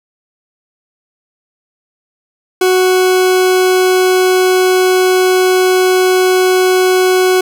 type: tone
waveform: 40% pulse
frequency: 370 Hz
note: F#4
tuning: in tune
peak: -7 dBFS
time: 2.61-7.41 s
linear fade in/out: 5 ms
effects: none